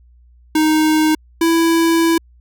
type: tone pair in turn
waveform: square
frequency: 311.1 / 331.1 Hz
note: D#4 / E4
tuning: 0 / +8 cents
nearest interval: minor second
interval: 108 cents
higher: second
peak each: -12 dBFS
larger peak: neither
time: 0.55-1.15 / 1.41-2.18 s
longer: second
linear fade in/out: 5 ms
effects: added 60 Hz sine -45 dBFS peak until 2.4 s